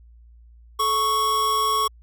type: tone pair together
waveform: square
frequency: 432.9 / 1108.7 Hz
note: A4 / C#6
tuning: -28 / 0 cents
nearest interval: octave + major third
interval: 1628 cents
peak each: -31 / -20 dBFS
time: 0.79-1.88 s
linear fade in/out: 10 ms
effects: added 58 Hz sine -46 dBFS peak until 2.02 s